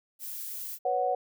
violet noise, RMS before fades -38 dBFS, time 0.19-0.79 s, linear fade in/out 50 ms
sine chord, B suspended second, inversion none, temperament equal, 493.9 / 554.4 / 740 Hz, B4 / C#5 / F#5, 0 / 0 / 0 cents, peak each -31 / -31 / -27 dBFS, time 0.85-1.15 s, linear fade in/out 5 ms
effects none

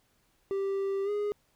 triangle tone with pitch glide, 392 to 413.6 Hz, G4 to G#4, 0 to -7 cents, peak -26 dBFS, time 0.51-1.32 s, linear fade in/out 0 ms, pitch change +93 cents, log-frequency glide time 1.04-1.1 s, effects pink hiss -70 dBFS RMS until 1.55 s

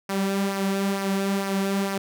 sawtooth tone with flanger, 196 Hz, G3, in tune, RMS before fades -25 dBFS, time 0.09-1.98 s, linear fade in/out 5 ms, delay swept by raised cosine 0.26 to 4.16 ms, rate 2.2 Hz, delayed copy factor -0.5, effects none

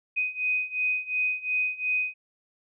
sine beating tone pair, 2500 / 2502.8 Hz, D#7 / D#7, +8 / +10 cents, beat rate 2.8 Hz, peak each -29 / -27 dBFS, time 0.16-2.14 s, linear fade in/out 20 ms, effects none

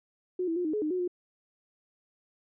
sine tone with pitch steps, 364.1 / 328.9 / 356.1 / 311 / 423.6 / 306 / 365.6 / 356.6 Hz, F#4 / E4 / F4 / D#4 / G#4 / D#4 / F#4 / F4, -28 / -4 / +34 / -1 / +34 / -29 / -21 / +36 cents, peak -27 dBFS, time 0.39-1.078 s, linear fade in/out 5 ms, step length 86 ms, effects none

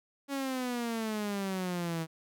sawtooth exponential sweep, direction down, 281.2 to 160 Hz, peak -28 dBFS, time 0.28-2.07 s, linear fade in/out 50 ms, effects none

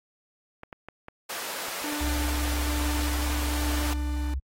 clicks, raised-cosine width 0.5 ms, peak -25 dBFS, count 8, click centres 0.634 / 0.728 / 0.886 / 1.084 / 1.684 / 1.821 / 1.925 / 2.03 s
pink high-pass noise, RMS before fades -35 dBFS, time 1.29-3.94 s, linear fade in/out 10 ms, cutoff 530 Hz, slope 12 dB/octave
45% pulse tone with tremolo, 296.3 Hz, D4, 15 cents sharp, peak -32 dBFS, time 1.84-4.34 s, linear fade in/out 2 ms, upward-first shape square, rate 1.2 Hz, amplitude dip 30%
sine tone, 66.3 Hz, C2, 23 cents sharp, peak -26 dBFS, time 2-4.4 s, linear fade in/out 20 ms
effects AAC 48 kbps

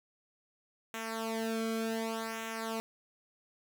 sawtooth tone with flanger, 224.5 Hz, A3, 35 cents sharp, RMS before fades -36 dBFS, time 0.94-2.8 s, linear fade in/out 0 ms, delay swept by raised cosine 0.21 to 1.1 ms, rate 0.67 Hz, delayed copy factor -0.8, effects none

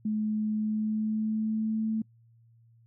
sine tone with pitch glide, 214.4 to 220 Hz, A3 to A3, -45 to 0 cents, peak -26 dBFS, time 0.05-2.02 s, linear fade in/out 5 ms, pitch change +45 cents, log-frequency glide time 0.54-1.9 s, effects noise-tail reverb RT60 0.1 s tail -25 dB re dry + added 115 Hz sine -57 dBFS peak until 2.86 s

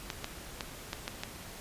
clicks, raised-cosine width 0.2 ms, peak -17 dBFS, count 6, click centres 0.102 / 0.244 / 0.608 / 0.931 / 1.079 / 1.235 s, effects pink hiss -46 dBFS RMS until 1.6 s + resampled to 32000 Hz

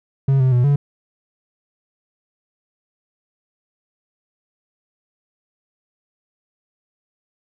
triangle tone with pitch steps, 136 / 129.9 / 122.9 / 142.8 Hz, C#3 / C3 / B2 / D3, -33 / -12 / -8 / -48 cents, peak -10 dBFS, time 0.28-0.76 s, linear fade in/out 5 ms, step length 120 ms, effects none

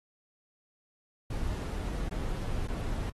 brown noise with dropouts, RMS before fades -33 dBFS, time 1.3-3.1 s, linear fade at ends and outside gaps 5 ms, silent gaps 2.088-2.11 / 2.672-2.683 s, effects AAC 32 kbps

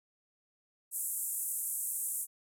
pink band-pass noise, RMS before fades -36 dBFS, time 0.91-2.27 s, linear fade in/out 50 ms, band 8000 to 14000 Hz, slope 48 dB/octave, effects none

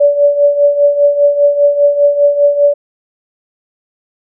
sine tone with tremolo, 576 Hz, D5, 34 cents flat, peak -3 dBFS, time 0-2.74 s, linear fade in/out 10 ms, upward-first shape triangle, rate 5 Hz, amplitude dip 75%, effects none

